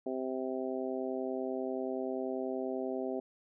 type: harmonic tone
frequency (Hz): 130.3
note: C3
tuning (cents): -7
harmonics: 2 / 3 / 4 / 5 / 6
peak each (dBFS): -38 / -37 / -41 / -40 / -47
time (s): 0.06-3.2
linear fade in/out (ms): 5
effects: none